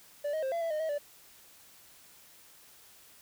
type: tone with pitch steps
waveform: triangle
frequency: 582 / 628 / 530 / 677 / 663 / 613 / 638 / 582 Hz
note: D5 / D#5 / C5 / E5 / E5 / D#5 / D#5 / D5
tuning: -16 / +16 / +22 / +46 / +10 / -26 / +43 / -16 cents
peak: -28 dBFS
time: 0.24-0.984 s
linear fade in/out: 10 ms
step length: 93 ms
effects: white hiss -57 dBFS RMS until 3.21 s